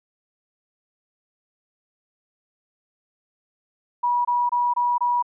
sine tone bursts, 969 Hz, B5, 33 cents flat, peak -18 dBFS, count 5, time 4.03-5.226 s, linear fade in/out 10 ms, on 220 ms, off 24 ms, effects none

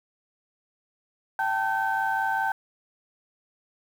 sine tone cluster, 779 / 884 / 1539 Hz, G5 / A5 / G6, -11 / +8 / -32 cents, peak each -27 dBFS, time 1.39-2.52 s, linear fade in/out 2 ms, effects tanh soft clip ceiling -15 dBFS + 8-bit

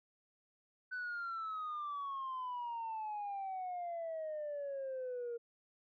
sine exponential sweep, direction down, 1511 to 466.2 Hz, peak -37 dBFS, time 0.91-5.38 s, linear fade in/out 20 ms, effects tanh soft clip ceiling -36 dBFS

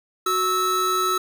square tone pair together, 370 / 1306.8 Hz, F#4 / E6, 0 / -15 cents, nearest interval octave + minor seventh, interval 2185 cents, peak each -27 / -21 dBFS, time 0.26-1.18 s, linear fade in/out 5 ms, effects none

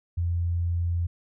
sine tone, 86 Hz, F2, 26 cents flat, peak -23 dBFS, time 0.17-1.07 s, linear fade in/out 10 ms, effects none

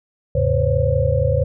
sine tone cluster, 78.1 / 102.3 / 133.3 / 508 / 549 Hz, D#2 / G#2 / C3 / B4 / C#5, +7 / -26 / +33 / +49 / -17 cents, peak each -21 dBFS, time 0.35-1.44 s, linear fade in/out 5 ms, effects none

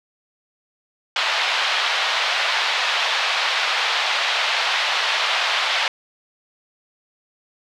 white band-pass noise, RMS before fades -21 dBFS, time 1.16-5.88 s, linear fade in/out 2 ms, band 650 to 3900 Hz, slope 24 dB/octave, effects none

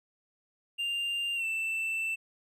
triangle tone with pitch glide, 2794 to 2663 Hz, F7 to E7, 0 to +17 cents, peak -28 dBFS, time 0.78-2.16 s, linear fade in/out 20 ms, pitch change -83 cents, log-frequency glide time 1.35-1.45 s, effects none

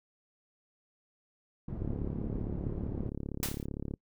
pink low-pass noise, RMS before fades -38 dBFS, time 1.68-3.09 s, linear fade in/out 5 ms, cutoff 320 Hz, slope 12 dB/octave
click train, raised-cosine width 3 ms, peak -24 dBFS, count 76, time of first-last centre 1.82-3.939 s, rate 35.4 Hz
white noise with exponential decay, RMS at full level -31 dBFS, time 3.43-3.66 s, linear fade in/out 0 ms, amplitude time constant 50 ms
effects noise-tail reverb RT60 0.1 s tail -26 dB re dry

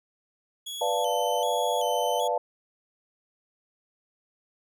sawtooth tone with vibrato, 3201 Hz, G7, 36 cents sharp, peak -31 dBFS, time 0.66-2.28 s, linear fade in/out 10 ms, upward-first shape square, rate 1.3 Hz, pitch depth 81 cents each way
sine chord, B half-diminished seventh, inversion none, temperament equal, 493.9 / 587.3 / 698.5 / 880 Hz, B4 / D5 / F5 / A5, 0 / 0 / 0 / 0 cents, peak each -29 dBFS, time 0.81-2.38 s, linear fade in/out 5 ms
effects none

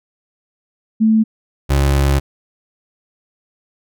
sine / 30% pulse tone pair in turn, 220 / 69.3 Hz, A3 / C#2, 0 / 0 cents, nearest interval octave + minor sixth, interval 2000 cents, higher first, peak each -9 dBFS, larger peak neither, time 1-1.24 / 1.69-2.2 s, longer second, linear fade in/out 20 ms, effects none

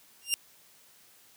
15% pulse tone with exponential growth, 2794 Hz, F7, in tune, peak -14 dBFS, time 0.22-0.34 s, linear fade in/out 0 ms, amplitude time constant 26 ms, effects white hiss -59 dBFS RMS until 1.36 s + high-pass 80 Hz 12 dB/octave

